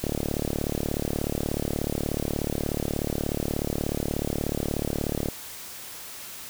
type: click train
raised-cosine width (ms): 2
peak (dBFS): -13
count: 193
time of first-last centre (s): 0.04-5.286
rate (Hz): 36.6
effects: white hiss -40 dBFS RMS until 6.49 s